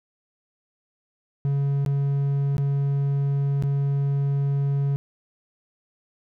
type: tone with dropouts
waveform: triangle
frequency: 140 Hz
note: C#3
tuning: 18 cents sharp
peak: -18 dBFS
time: 1.45-4.96 s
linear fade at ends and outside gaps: 0 ms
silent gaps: 1.85-1.862 / 2.568-2.581 / 3.624-3.636 s
effects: none